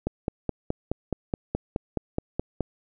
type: click train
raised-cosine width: 2 ms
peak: -12 dBFS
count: 13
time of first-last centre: 0.07-2.607 s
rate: 4.73 Hz
effects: none